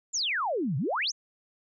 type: exponential two-way sweep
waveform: sine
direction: down then up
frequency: 7459 to 120.9 to 6910 Hz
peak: -26 dBFS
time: 0.13-1.12 s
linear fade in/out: 20 ms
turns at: 0.77 s
effects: none